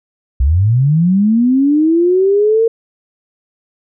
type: linear sweep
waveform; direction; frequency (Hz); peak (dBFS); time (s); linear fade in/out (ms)
sine; up; 59.3 to 461.9; -8; 0.4-2.68; 5
effects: none